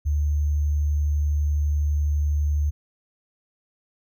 sine tone with sample-and-hold, 74 Hz, D2, 14 cents sharp, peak -19 dBFS, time 0.05-2.71 s, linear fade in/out 20 ms, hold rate 6300 Hz, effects none

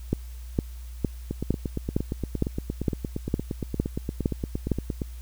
two click trains, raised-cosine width 3 ms, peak -15 / -9 dBFS, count 33 / 11, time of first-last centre 1.31-5.018 / 0.13-4.717 s, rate 8.63 / 2.18 Hz, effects added 60 Hz sine -36 dBFS peak until 5.21 s + white hiss -54 dBFS RMS until 5.21 s

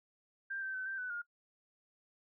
sine tone with pitch steps, 1585 / 1553 / 1522 / 1568 / 1497 / 1421 Hz, G6 / G6 / F#6 / G6 / F#6 / F6, +19 / -17 / +48 / 0 / +20 / +30 cents, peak -37 dBFS, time 0.5-1.22 s, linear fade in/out 10 ms, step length 120 ms, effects noise-tail reverb RT60 0.1 s tail -23 dB re dry

